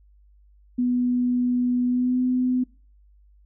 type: tone with pitch glide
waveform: sine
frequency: 246.9 to 252.5 Hz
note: B3 to B3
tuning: 0 to +39 cents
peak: -19 dBFS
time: 0.78-2.64 s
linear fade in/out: 10 ms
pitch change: +39 cents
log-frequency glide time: 1.86-2.19 s
effects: noise-tail reverb RT60 0.4 s tail -25 dB re dry + added 50 Hz sine -52 dBFS peak until 3.45 s